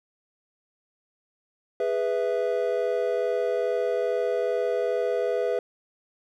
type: chord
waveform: triangle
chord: E major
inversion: first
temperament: just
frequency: 412 / 494.4 / 659.3 Hz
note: G#4 / B4 / E5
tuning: -14 / +2 / 0 cents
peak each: -26 / -24 / -27 dBFS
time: 1.8-5.59 s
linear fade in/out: 2 ms
effects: none